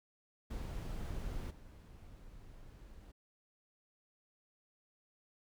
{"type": "noise with level steps", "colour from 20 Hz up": "brown", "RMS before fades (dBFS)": [-41, -54], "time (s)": [0.5, 3.12], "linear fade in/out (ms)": 10, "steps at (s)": 1.5, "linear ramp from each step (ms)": 10, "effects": []}